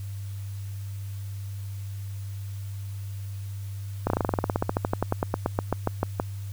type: slowing click train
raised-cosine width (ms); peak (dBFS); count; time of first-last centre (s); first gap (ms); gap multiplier
1; -9; 27; 4.07-6.199; 31; 1.07
effects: added 99 Hz sine -32 dBFS peak until 6.52 s + white hiss -52 dBFS RMS until 6.52 s